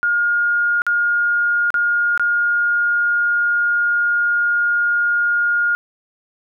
sine tone with dropouts, 1422 Hz, F6, 31 cents sharp, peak -14 dBFS, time 0.03-5.75 s, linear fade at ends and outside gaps 0 ms, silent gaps 0.819-0.866 / 1.704-1.742 / 2.176-2.196 s, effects none

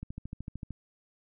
click train, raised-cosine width 5 ms, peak -26 dBFS, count 10, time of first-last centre 0.03-0.707 s, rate 13.3 Hz, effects none

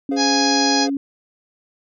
sine tone, 277.2 Hz, C#4, in tune, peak -19 dBFS, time 0.09-0.97 s, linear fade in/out 2 ms
triangle chord, F minor, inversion first, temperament equal with one note detuned, 415.3 / 514.9 / 698.5 Hz, Ab4 / C5 / F5, 0 / -28 / 0 cents, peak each -25 / -28 / -27 dBFS, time 0.11-0.9 s, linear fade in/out 10 ms
harmonic tone, 830.6 Hz, G#5, in tune, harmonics 1 / 2 / 3 / 4 / 5 / 6 / 7 / 8, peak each -21 / -26 / -30 / -31 / -24 / -22 / -27 / -32 dBFS, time 0.16-0.88 s, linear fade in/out 50 ms
effects none

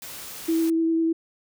white noise, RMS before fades -38 dBFS, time 0.02-0.7 s, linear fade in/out 2 ms
sine tone with vibrato, 327.2 Hz, E4, 13 cents flat, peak -19 dBFS, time 0.48-1.13 s, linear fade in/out 10 ms, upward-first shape triangle, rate 10 Hz, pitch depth 14 cents each way
effects none

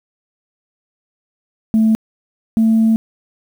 sine tone pair in turn, 220.6 / 223.2 Hz, A3 / A3, +5 / +25 cents, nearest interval unison, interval 20 cents, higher second, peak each -8 dBFS, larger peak neither, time 1.74-1.95 / 2.57-2.96 s, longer second, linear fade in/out 0 ms, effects tanh soft clip ceiling -6 dBFS + 7-bit

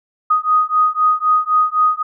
sine beating tone pair, 1244.5 / 1248.4 Hz, D#6 / D#6, 0 / +5 cents, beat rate 3.9 Hz, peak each -15 dBFS, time 0.3-2.03 s, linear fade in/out 10 ms, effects none

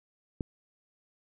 click, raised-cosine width 3 ms, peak -19 dBFS, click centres 0.408 s, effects none

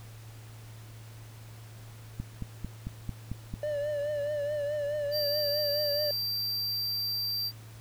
click train, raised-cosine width 5 ms, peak -22 dBFS, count 7, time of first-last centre 2.2-3.539 s, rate 4.48 Hz
triangle tone with vibrato, 587.3 Hz, D5, in tune, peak -27 dBFS, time 3.63-6.11 s, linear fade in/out 2 ms, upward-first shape triangle, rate 4.7 Hz, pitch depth 60 cents each way
square tone, 4699 Hz, D8, in tune, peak -30 dBFS, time 5.11-7.52 s, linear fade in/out 50 ms
effects added 111 Hz sine -45 dBFS peak until 7.8 s + pink hiss -54 dBFS RMS until 7.8 s

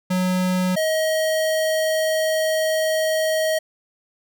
square tone pair in turn, 183.6 / 632.4 Hz, F#3 / D#5, -13 / +28 cents, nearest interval octave + major sixth, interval 2141 cents, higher second, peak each -19 dBFS, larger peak neither, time 0.1-0.76 / 0.76-3.59 s, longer second, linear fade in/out 10 ms, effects none

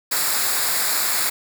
white noise with comb filter, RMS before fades -21 dBFS, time 0.11-1.3 s, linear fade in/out 10 ms, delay 0.33 ms, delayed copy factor -0.65, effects none

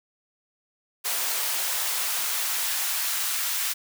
white noise with high-pass filter sweep, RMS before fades -27 dBFS, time 1.04-3.74 s, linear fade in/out 20 ms, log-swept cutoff 580 to 1300 Hz, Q 0.85, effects none

